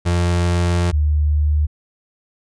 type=tone pair in turn; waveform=35% pulse / sine; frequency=87.2 / 74.82 Hz; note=F2 / D2; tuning=-2 / +33 cents; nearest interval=minor third; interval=265 cents; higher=first; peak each=-13 dBFS; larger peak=neither; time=0.05-0.92 / 0.92-1.67 s; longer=first; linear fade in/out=20 ms; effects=resampled to 22050 Hz